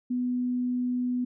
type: tone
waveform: sine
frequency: 248.1 Hz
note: B3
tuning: 8 cents sharp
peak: -25 dBFS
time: 0.1-1.25 s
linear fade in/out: 10 ms
effects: none